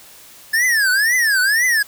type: tone with vibrato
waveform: square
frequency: 1732 Hz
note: A6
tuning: 28 cents flat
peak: -14 dBFS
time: 0.53-1.83 s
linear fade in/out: 10 ms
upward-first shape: triangle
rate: 2 Hz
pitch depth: 290 cents each way
effects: white hiss -43 dBFS RMS until 1.87 s